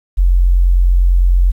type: tone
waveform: sine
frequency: 44.46 Hz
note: F1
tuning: 32 cents sharp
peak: -7 dBFS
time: 0.17-1.52 s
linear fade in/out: 20 ms
effects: 8-bit